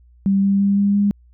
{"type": "tone with pitch steps", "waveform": "sine", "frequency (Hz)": [196, 197.71, 199.43, 201.2, 202.9], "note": ["G3", "G3", "G3", "G3", "G#3"], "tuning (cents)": [0, 15, 30, 45, -40], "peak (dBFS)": -13, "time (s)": [0.26, 1.11], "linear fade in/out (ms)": 0, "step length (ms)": 170, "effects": ["added 60 Hz sine -47 dBFS peak until 1.33 s"]}